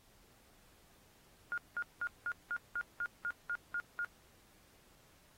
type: tone bursts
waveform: sine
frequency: 1423 Hz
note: F6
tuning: 32 cents sharp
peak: -34 dBFS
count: 11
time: 1.52-4.047 s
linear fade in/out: 0 ms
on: 57 ms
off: 190 ms
effects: pink hiss -66 dBFS RMS until 5.37 s + AAC 48 kbps